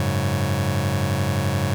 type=chord; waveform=sawtooth; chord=F# suspended second; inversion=none; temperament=just; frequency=92.5 / 104.06 / 138.75 Hz; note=F#2 / G#2 / C#3; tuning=0 / +4 / +2 cents; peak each=-20 dBFS; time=0-1.74 s; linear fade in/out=0 ms; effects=none